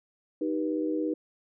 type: chord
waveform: sine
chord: Eb augmented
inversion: none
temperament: just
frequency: 311.1 / 388.9 / 486.1 Hz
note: Eb4 / G4 / B4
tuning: 0 / -14 / -28 cents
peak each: -28 / -34 / -33 dBFS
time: 0.41-1.14 s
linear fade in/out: 5 ms
effects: none